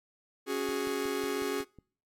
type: chord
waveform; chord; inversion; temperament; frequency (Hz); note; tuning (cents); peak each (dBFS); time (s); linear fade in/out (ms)
45% pulse; C# suspended fourth; none; just; 277.2 / 369.6 / 415.8; C#4 / F#4 / G#4; 0 / -2 / +2; -36 / -35 / -33; 0.46-1.65; 50
type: click train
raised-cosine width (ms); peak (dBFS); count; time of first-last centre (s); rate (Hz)
3; -36; 7; 0.69-1.787; 5.47
effects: noise-tail reverb RT60 0.5 s tail -25 dB re dry + MP3 64 kbps